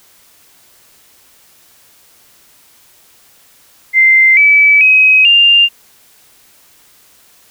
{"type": "tone with pitch steps", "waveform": "sine", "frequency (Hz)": [2083, 2298, 2535, 2797], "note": ["C7", "D7", "D#7", "F7"], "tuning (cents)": [-8, -38, 32, 2], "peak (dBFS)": -4, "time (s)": [3.93, 5.69], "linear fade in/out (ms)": 50, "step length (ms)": 440, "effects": ["white hiss -47 dBFS RMS until 7.5 s"]}